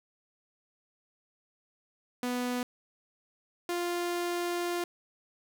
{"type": "tone pair in turn", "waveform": "sawtooth", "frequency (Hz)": [247.1, 349.2], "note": ["B3", "F4"], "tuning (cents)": [1, 0], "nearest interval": "tritone", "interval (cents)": 599, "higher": "second", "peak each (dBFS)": -26, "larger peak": "neither", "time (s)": [[2.23, 2.63], [3.69, 4.84]], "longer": "second", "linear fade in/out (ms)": 2, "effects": []}